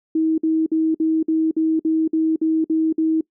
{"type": "tone bursts", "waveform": "sine", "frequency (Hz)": 319.2, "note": "D#4", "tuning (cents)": 44, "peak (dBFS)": -15, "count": 11, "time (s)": [0.15, 3.21], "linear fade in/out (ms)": 5, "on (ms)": 230, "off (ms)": 53, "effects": ["noise-tail reverb RT60 0.1 s tail -23 dB re dry"]}